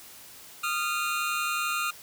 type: tone pair together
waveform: 25% pulse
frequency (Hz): 1233 / 1384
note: D#6 / F6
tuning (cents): -16 / -16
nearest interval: major second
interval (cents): 200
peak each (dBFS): -26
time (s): 0.63-1.91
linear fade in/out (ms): 10
effects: white hiss -48 dBFS RMS until 2.02 s